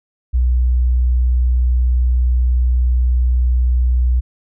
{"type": "tone", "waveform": "sine", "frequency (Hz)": 61.7, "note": "B1", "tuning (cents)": -1, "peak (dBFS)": -11, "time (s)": [0.33, 4.21], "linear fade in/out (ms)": 20, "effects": []}